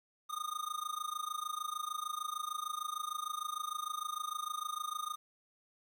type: tone with amplitude modulation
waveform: square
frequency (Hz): 1227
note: D#6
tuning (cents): -25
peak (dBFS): -34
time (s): 0.29-5.16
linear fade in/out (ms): 20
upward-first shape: sine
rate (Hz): 26.6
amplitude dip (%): 90
effects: 11-bit